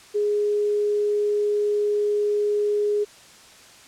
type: tone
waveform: sine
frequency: 415.3 Hz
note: G#4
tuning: in tune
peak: -19 dBFS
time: 0.14-3.05 s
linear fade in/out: 20 ms
effects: white hiss -48 dBFS RMS until 3.87 s + low-pass 8000 Hz 12 dB/octave